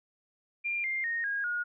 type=tone with pitch steps; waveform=sine; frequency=2392 / 2107 / 1855.2 / 1633.8 / 1438.8 Hz; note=D7 / C7 / A#6 / G#6 / F#6; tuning=+31 / +12 / -9 / -29 / -49 cents; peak=-29 dBFS; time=0.64-1.64 s; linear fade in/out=20 ms; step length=200 ms; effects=none

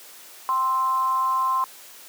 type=tone with amplitude modulation; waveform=sine; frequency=1046.5 Hz; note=C6; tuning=in tune; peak=-17 dBFS; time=0.49-1.64 s; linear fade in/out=0 ms; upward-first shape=sine; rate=271 Hz; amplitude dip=50%; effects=white hiss -45 dBFS RMS until 2.08 s + high-pass 300 Hz 12 dB/octave

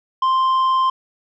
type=tone with tanh clipping; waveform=sine; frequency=1046.5 Hz; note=C6; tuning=in tune; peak=-15 dBFS; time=0.22-0.9 s; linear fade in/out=5 ms; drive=5 dB; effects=none

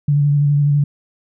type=tone with vibrato; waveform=sine; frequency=144.6 Hz; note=D3; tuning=27 cents flat; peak=-11 dBFS; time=0.08-0.84 s; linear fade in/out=5 ms; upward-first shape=square; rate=12 Hz; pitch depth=19 cents each way; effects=none

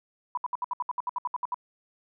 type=tone bursts; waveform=sine; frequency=987.8 Hz; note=B5; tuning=in tune; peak=-26 dBFS; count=14; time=0.35-1.544 s; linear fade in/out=2 ms; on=24 ms; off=66 ms; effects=none

